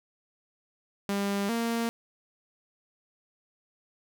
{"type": "tone pair in turn", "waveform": "sawtooth", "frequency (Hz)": [200, 231.6], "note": ["G3", "A#3"], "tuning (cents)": [35, -11], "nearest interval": "minor third", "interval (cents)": 254, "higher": "second", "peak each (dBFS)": -23, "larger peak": "neither", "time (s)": [[1.09, 1.49], [1.49, 1.89]], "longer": "neither", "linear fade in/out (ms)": 0, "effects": []}